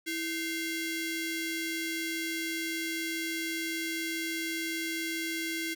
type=ring-modulated tone; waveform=sawtooth; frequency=1215 Hz; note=D#6; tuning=42 cents flat; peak=-25 dBFS; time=0.06-5.75 s; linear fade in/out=20 ms; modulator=887 Hz; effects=none

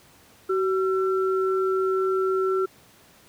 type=tone pair together; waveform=sine; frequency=378.8 / 1349 Hz; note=F#4 / E6; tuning=+41 / +40 cents; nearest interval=octave + minor seventh; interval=2199 cents; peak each=-21 / -28 dBFS; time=0.49-2.66 s; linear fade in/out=10 ms; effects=pink hiss -54 dBFS RMS until 3.28 s + high-pass 80 Hz 12 dB/octave

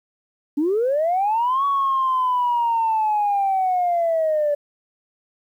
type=linear two-way sweep; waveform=sine; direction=up then down; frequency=276.7 to 1127 to 577 Hz; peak=-16 dBFS; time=0.57-4.55 s; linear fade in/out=10 ms; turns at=1.65 s; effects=tanh soft clip ceiling -13 dBFS + 9-bit

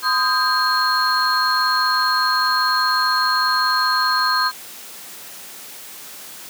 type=tone cluster; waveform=sine; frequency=1023 / 1248 / 1593 / 4248 Hz; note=C6 / D#6 / G6 / C8; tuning=-39 / +5 / +27 / +25 cents; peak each=-21 dBFS; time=0.02-4.52 s; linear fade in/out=50 ms; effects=white hiss -37 dBFS RMS until 6.49 s + high-pass 150 Hz 12 dB/octave

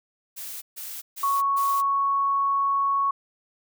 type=noise bursts; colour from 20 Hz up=blue; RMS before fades=-36 dBFS; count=4; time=0.36-1.82 s; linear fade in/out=20 ms; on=260 ms; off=140 ms
type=tone; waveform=sine; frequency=1108.7 Hz; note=C#6; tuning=in tune; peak=-20 dBFS; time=1.23-3.11 s; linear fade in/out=5 ms
effects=none

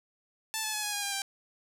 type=tone with pitch steps; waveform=5% pulse; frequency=880 / 863.9 / 848.1 / 832.5 / 817.3 / 802.3 / 787.6 Hz; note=A5 / A5 / G#5 / G#5 / G#5 / G5 / G5; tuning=0 / -32 / +36 / +4 / -28 / +40 / +8 cents; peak=-19 dBFS; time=0.54-1.219 s; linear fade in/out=0 ms; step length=97 ms; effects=none

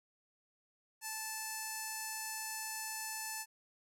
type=tone with notch filter; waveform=5% pulse; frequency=876 Hz; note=A5; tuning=8 cents flat; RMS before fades=-42 dBFS; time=1.01-3.46 s; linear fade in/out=50 ms; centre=3600 Hz; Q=1.7; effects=none

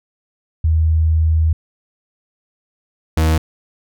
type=tone pair in turn; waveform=sine / 40% pulse; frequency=79.8 / 79.44 Hz; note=D#2 / D#2; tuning=+44 / +37 cents; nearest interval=unison; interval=7 cents; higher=first; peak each=-11 dBFS; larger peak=neither; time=0.64-1.53 / 3.17-3.38 s; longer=first; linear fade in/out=5 ms; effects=none

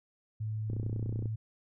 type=tone with pitch glide; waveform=sine; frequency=108.4 to 109.85 Hz; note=A2 to A2; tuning=-25 to -2 cents; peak=-32 dBFS; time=0.4-1.36 s; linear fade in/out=10 ms; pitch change=+23 cents; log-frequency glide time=0.88-1.16 s
type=click train; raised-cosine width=3 ms; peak=-26 dBFS; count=18; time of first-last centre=0.7-1.257 s; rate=30.5 Hz
effects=none

